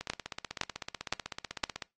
two click trains, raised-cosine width 0.2 ms, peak -12 / -20 dBFS, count 4 / 30, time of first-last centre 0.1-1.638 / 0.01-1.823 s, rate 1.95 / 16 Hz, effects noise-tail reverb RT60 0.2 s tail -21 dB re dry + AAC 32 kbps

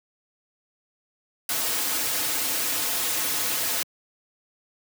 white noise with comb filter, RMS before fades -26 dBFS, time 1.49-3.83 s, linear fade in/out 2 ms, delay 5.1 ms, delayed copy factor -0.85, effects high-pass 150 Hz 12 dB/octave

